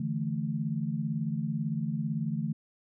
sine chord, D suspended second, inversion none, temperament equal, 146.83 / 164.81 / 220 Hz, D3 / E3 / A3, 0 / 0 / 0 cents, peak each -33 dBFS, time 0-2.53 s, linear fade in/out 5 ms, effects none

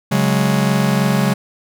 45% pulse chord, C# suspended fourth, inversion none, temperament just, 138.59 / 184.79 / 207.9 Hz, C#3 / F#3 / G#3, 0 / -2 / +2 cents, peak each -18 dBFS, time 0.11-1.34 s, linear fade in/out 10 ms, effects none

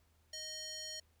square tone with band-pass filter, 622.3 Hz, D#5, in tune, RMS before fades -45 dBFS, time 0.33-1 s, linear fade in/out 5 ms, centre 5200 Hz, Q 2.8, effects added 79 Hz sine -70 dBFS peak until 1.2 s + pink hiss -75 dBFS RMS until 1.2 s

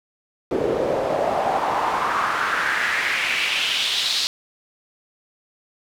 pink noise with band-pass filter sweep, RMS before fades -22 dBFS, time 0.51-4.27 s, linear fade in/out 0 ms, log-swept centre 410 to 4300 Hz, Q 3.3, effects none

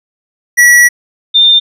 square / sine tone pair in turn, 1936 / 3606 Hz, B6 / A7, -35 / +42 cents, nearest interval major seventh, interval 1077 cents, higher second, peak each -3 dBFS, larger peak neither, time 0.57-0.89 / 1.34-1.6 s, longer first, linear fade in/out 20 ms, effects resampled to 32000 Hz

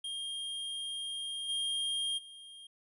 square tone with level steps, 3219 Hz, G7, 45 cents sharp, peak -37 / -32 / -49 dBFS, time 0.04-2.67 s, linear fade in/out 5 ms, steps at 1.48 / 2.17 s, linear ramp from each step 20 ms, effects resampled to 24000 Hz

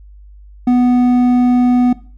sine tone with hard clipping, 247.1 Hz, B3, 1 cent sharp, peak -10 dBFS, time 0.67-1.93 s, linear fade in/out 5 ms, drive 6 dB, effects noise-tail reverb RT60 0.4 s tail -18 dB re dry + added 50 Hz sine -36 dBFS peak until 2.17 s

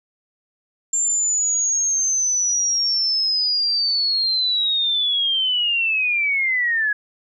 sine linear sweep, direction down, 7340 to 1661.2 Hz, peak -17 dBFS, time 0.93-6.93 s, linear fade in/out 5 ms, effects none

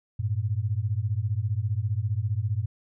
sine beating tone pair, 98 / 113 Hz, G2 / A2, 0 / +47 cents, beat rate 15 Hz, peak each -27 dBFS, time 0.19-2.66 s, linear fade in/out 10 ms, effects none

